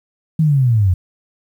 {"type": "linear sweep", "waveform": "sine", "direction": "down", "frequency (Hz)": [163, 85.9], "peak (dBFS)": -10, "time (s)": [0.39, 0.94], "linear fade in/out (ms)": 5, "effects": ["8-bit"]}